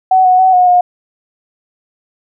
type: tone with pitch steps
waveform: sine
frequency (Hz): 751 / 736 / 752 / 726 / 717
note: F#5 / F#5 / F#5 / F#5 / F5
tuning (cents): +26 / -9 / +28 / -33 / +45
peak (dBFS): -5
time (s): 0.11-0.81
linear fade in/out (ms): 5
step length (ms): 140
effects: none